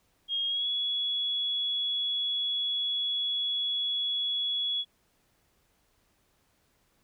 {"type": "tone with pitch glide", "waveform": "sine", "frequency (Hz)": [3254, 3375], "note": ["G#7", "G#7"], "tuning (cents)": [-36, 27], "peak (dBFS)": -27, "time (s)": [0.28, 4.85], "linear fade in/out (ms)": 50, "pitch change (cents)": 63, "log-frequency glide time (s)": [0.48, 0.67], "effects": ["pink hiss -70 dBFS RMS until 7.03 s"]}